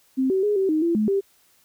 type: tone with pitch steps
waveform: sine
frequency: 262.7 / 381.1 / 415.5 / 384.5 / 311.3 / 338.1 / 213.9 / 393.9 Hz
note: C4 / G4 / G#4 / G4 / D#4 / E4 / A3 / G4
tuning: +7 / -49 / +1 / -33 / +1 / +44 / -49 / +8 cents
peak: -18 dBFS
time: 0.17-1.21 s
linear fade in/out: 20 ms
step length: 130 ms
effects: white hiss -60 dBFS RMS until 1.64 s